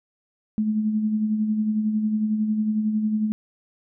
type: tone with tremolo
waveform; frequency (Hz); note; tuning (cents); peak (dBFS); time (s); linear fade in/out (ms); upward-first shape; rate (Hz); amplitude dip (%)
sine; 214.9; A3; -41; -18; 0.58-3.32; 0; sine; 11; 45
effects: none